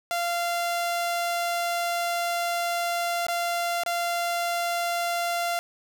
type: tone with dropouts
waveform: sawtooth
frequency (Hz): 691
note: F5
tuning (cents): -19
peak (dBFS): -21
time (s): 0.11-5.59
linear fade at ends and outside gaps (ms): 0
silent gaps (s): 3.267-3.284 / 3.835-3.862
effects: none